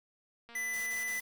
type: click train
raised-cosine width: 0.3 ms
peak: -37 dBFS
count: 162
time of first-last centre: 0.49-1.178 s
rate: 234 Hz
type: tone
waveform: square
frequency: 1998 Hz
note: B6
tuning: 20 cents sharp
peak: -34 dBFS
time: 0.55-1.2 s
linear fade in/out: 5 ms
type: noise bursts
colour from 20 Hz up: white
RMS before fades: -47 dBFS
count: 3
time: 0.73-1.21 s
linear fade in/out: 10 ms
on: 140 ms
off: 30 ms
effects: none